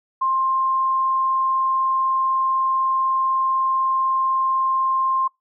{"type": "tone", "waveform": "sine", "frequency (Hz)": 1056, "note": "C6", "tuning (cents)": 16, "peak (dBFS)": -17, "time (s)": [0.21, 5.28], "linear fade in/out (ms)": 10, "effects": ["noise-tail reverb RT60 0.2 s tail -26 dB re dry"]}